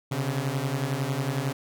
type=beating tone pair; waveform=sawtooth; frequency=130 / 141 Hz; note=C3 / C#3; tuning=-11 / +30 cents; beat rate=11 Hz; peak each=-25 dBFS; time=0.11-1.53 s; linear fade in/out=10 ms; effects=none